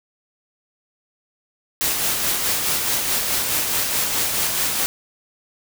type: noise with tremolo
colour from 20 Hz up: white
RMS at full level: -20 dBFS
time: 1.81-4.86 s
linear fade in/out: 0 ms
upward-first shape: sine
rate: 4.7 Hz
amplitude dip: 35%
effects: none